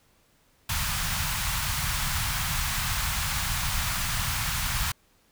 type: band-stop noise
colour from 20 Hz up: pink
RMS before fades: -28 dBFS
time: 0.69-4.92 s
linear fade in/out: 5 ms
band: 160 to 910 Hz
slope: 24 dB/octave
effects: pink hiss -64 dBFS RMS until 5.31 s